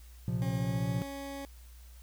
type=chord; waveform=triangle; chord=Bb suspended second; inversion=none; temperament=just; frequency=116.54 / 131.11 / 174.81 Hz; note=Bb2 / C3 / F3; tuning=0 / +4 / +2 cents; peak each=-31 / -33 / -32 dBFS; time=0.28-1.02 s; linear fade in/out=0 ms
type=tone with pitch glide; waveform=20% pulse; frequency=270.2 to 277.2 Hz; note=C#4 to C#4; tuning=-44 to 0 cents; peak=-34 dBFS; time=0.42-1.45 s; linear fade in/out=0 ms; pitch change=+44 cents; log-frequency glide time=0.56-0.86 s
effects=added 60 Hz sine -49 dBFS peak until 2.02 s + white hiss -61 dBFS RMS until 2.02 s

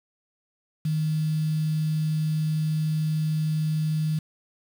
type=tone with quantisation; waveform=sine; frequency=155.56 Hz; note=D#3; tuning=in tune; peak=-22 dBFS; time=0.85-4.19 s; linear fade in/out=5 ms; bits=7; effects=none

